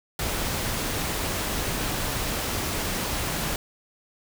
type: noise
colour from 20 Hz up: pink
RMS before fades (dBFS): -28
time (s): 0.19-3.56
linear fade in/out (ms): 2
effects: none